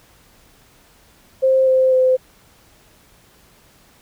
sine tone with pitch steps, 526 / 520.3 / 514.6 Hz, C5 / C5 / C5, +9 / -10 / -29 cents, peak -11 dBFS, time 1.42-2.17 s, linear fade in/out 20 ms, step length 250 ms, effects pink hiss -52 dBFS RMS until 4.01 s

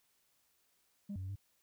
sine tone with pitch steps, 201.6 / 93.6 / 94.6 / 98.8 Hz, G3 / F#2 / F#2 / G2, +49 / +20 / +39 / +14 cents, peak -37 dBFS, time 1.09-1.358 s, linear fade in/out 10 ms, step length 67 ms, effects tanh soft clip ceiling -37 dBFS + white hiss -75 dBFS RMS until 1.62 s

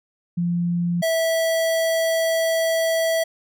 sine / square tone pair in turn, 173.3 / 654.3 Hz, F3 / E5, -13 / -13 cents, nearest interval octave + major seventh, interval 2300 cents, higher second, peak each -19 dBFS, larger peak neither, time 0.37-1.02 / 1.02-3.24 s, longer second, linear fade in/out 10 ms, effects none

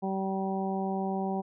harmonic tone, 192.4 Hz, G3, 32 cents flat, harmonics 1 / 2 / 3 / 4 / 5, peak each -31 / -35 / -40 / -34 / -42 dBFS, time 0.02-1.42 s, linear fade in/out 20 ms, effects none

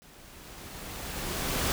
pink noise with level ramp, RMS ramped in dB -54 to -27 dBFS, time 0.02-1.72 s, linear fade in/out 0 ms, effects none

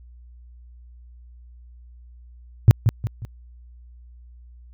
sine tone with echo, 110.8 Hz, A2, 13 cents sharp, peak -4 dBFS, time 2.68-2.71 s, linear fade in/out 0 ms, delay 180 ms, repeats 3, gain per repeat -8 dB, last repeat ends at 3.25 s, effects tanh soft clip ceiling -2 dBFS + added 60 Hz sine -43 dBFS peak until 4.73 s

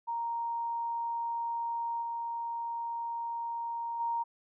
sine tone with level steps, 932.3 Hz, A#5, in tune, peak -31 / -33 / -29 dBFS, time 0.07-4.24 s, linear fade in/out 20 ms, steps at 2.01 / 3.99 s, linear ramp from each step 20 ms, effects none

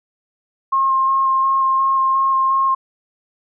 sine tone with vibrato, 1069 Hz, C6, 37 cents sharp, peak -13 dBFS, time 0.72-2.75 s, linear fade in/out 10 ms, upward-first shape square, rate 2.8 Hz, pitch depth 10 cents each way, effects none

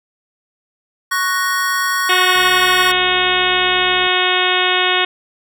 square chord, F# major, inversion second, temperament equal, 1108.7 / 1480 / 1864.7 Hz, C#6 / F#6 / A#6, 0 / 0 / 0 cents, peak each -20 / -21 / -21 dBFS, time 1.11-2.92 s, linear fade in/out 10 ms
harmonic tone, 365.6 Hz, F#4, 21 cents flat, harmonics 1 / 2 / 3 / 4 / 5 / 6 / 7 / 8 / 9 / 10, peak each -22 / -22 / -22 / -22 / -22 / -22 / -22 / -22 / -22 / -22 dBFS, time 2.09-5.05 s, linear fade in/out 5 ms
click train, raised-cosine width 2 ms, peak -25 dBFS, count 123, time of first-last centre 2.36-4.066 s, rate 71.5 Hz
effects none

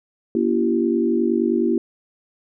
sine tone cluster, 238.4 / 287 / 336.6 / 387.1 Hz, A#3 / D4 / E4 / G4, +39 / -40 / +36 / -22 cents, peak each -21 / -27 / -20 / -23 dBFS, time 0.35-1.78 s, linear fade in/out 2 ms, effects none

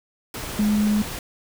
sine tone in noise, 210 Hz, G#3, 19 cents sharp, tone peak -17 dBFS, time 0.59-1.02 s, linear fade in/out 2 ms, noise pink, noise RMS -32 dBFS, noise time 0.34-1.19 s, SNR +12 dB, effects none

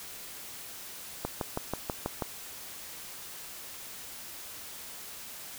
click train, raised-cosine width 1 ms, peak -16 dBFS, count 7, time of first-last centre 1.25-2.222 s, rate 6.17 Hz, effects white hiss -44 dBFS RMS until 5.58 s

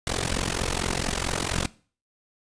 pink noise with amplitude modulation, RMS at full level -23 dBFS, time 0.07-1.66 s, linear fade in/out 0 ms, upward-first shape sine, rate 44.4 Hz, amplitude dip 95%, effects noise-tail reverb RT60 0.4 s tail -20 dB re dry + resampled to 22050 Hz

